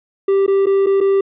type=tone with dropouts; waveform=triangle; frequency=392 Hz; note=G4; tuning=in tune; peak=-9 dBFS; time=0.28-1.21 s; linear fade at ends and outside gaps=5 ms; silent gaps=0.464-0.478 / 0.659-0.667 / 0.862-0.867 / 1.005-1.01 s; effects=resampled to 8000 Hz